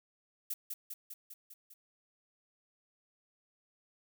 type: noise with echo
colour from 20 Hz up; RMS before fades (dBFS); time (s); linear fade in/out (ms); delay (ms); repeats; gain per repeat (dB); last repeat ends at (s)
violet; -37; 0.5-0.54; 5; 200; 6; -3; 1.74
effects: none